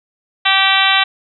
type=harmonic tone; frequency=387.4 Hz; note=G4; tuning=20 cents flat; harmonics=2 / 3 / 4 / 5 / 6 / 7 / 8 / 9 / 10; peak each=-19 / -19 / -19 / -19 / -19 / -19 / -19 / -19 / -19 dBFS; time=0.45-1.04 s; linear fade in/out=10 ms; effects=none